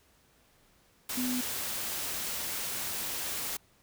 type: tone in noise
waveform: sine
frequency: 250.5 Hz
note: B3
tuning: 25 cents sharp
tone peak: -30 dBFS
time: 1.17-1.41 s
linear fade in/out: 5 ms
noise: white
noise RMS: -35 dBFS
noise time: 1.09-3.57 s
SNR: +2 dB
effects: pink hiss -65 dBFS RMS until 3.82 s